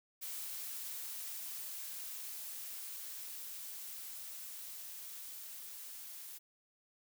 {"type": "noise with level ramp", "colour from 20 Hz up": "blue", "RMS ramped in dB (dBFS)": [-43, -49], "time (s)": [0.21, 6.39], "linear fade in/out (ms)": 20, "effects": []}